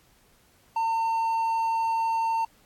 triangle tone, 906 Hz, A#5, 50 cents flat, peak -21 dBFS, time 0.76-2.45 s, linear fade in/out 5 ms, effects pink hiss -61 dBFS RMS until 2.65 s + AAC 64 kbps

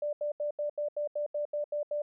sine tone bursts, 590 Hz, D5, 8 cents sharp, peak -29 dBFS, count 11, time 0.02-2.02 s, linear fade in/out 5 ms, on 110 ms, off 79 ms, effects none

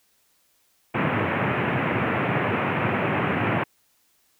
pink band-pass noise, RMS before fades -24 dBFS, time 0.94-3.64 s, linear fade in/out 10 ms, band 100 to 2600 Hz, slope 48 dB/octave, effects white hiss -65 dBFS RMS until 4.39 s

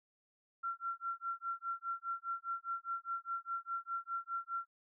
sine tone with tremolo, 1365 Hz, F6, 40 cents flat, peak -34 dBFS, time 0.63-4.67 s, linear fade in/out 10 ms, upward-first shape sine, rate 4.9 Hz, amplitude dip 100%, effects none

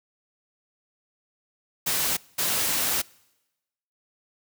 white noise bursts at uneven times, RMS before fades -25 dBFS, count 2, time 1.86-2.17 / 2.38-3.02 s, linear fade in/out 10 ms, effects noise-tail reverb RT60 1.0 s tail -25 dB re dry + high-pass 80 Hz 12 dB/octave

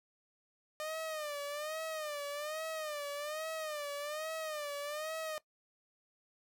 sawtooth tone with vibrato, 606 Hz, D#5, 46 cents flat, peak -34 dBFS, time 0.8-5.38 s, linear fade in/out 0 ms, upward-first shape sine, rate 1.2 Hz, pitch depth 100 cents each way, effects noise-tail reverb RT60 0.1 s tail -18 dB re dry

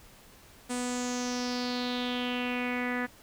sawtooth tone with low-pass filter sweep, 246.9 Hz, B3, in tune, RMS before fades -32 dBFS, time 0.69-3.07 s, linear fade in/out 20 ms, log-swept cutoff 8800 to 1800 Hz, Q 4.8, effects pink hiss -55 dBFS RMS until 3.22 s

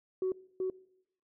sine tone with echo, 373.9 Hz, F#4, 18 cents sharp, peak -27 dBFS, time 0.22-0.32 s, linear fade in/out 2 ms, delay 380 ms, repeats 1, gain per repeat -2 dB, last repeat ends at 0.7 s, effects noise-tail reverb RT60 0.8 s tail -22 dB re dry + tanh soft clip ceiling -25 dBFS

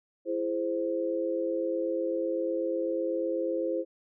sine chord, E augmented, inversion none, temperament equal with one note detuned, 335.2 / 415.3 / 523.3 Hz, E4 / G#4 / B#4, +29 / 0 / 0 cents, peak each -31 / -35 / -30 dBFS, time 0.25-3.85 s, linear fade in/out 50 ms, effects none

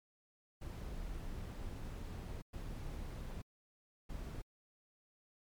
brown noise bursts at uneven times, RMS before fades -44 dBFS, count 3, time 0.61-2.42 / 2.53-3.42 / 4.09-4.42 s, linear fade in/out 10 ms, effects MP3 96 kbps

